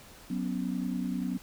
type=chord; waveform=sine; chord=F# suspended fourth; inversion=none; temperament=equal; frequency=185 / 246.9 / 277.2 Hz; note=F#3 / B3 / C#4; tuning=0 / 0 / 0 cents; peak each=-33 / -33 / -36 dBFS; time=0.3-1.38 s; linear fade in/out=5 ms; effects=pink hiss -52 dBFS RMS until 1.42 s